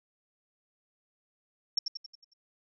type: tone with echo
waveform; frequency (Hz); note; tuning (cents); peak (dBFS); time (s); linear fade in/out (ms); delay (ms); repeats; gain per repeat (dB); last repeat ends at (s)
sine; 5470; F8; -37; -23; 1.77-1.79; 5; 91; 6; -6; 2.336
effects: none